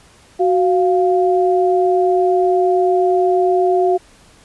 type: tone pair together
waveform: sine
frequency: 370 / 698.5 Hz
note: F#4 / F5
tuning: 0 / 0 cents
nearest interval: major seventh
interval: 1100 cents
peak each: -13 / -16 dBFS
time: 0.39-3.98 s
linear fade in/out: 20 ms
effects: pink hiss -48 dBFS RMS until 4.44 s + resampled to 24000 Hz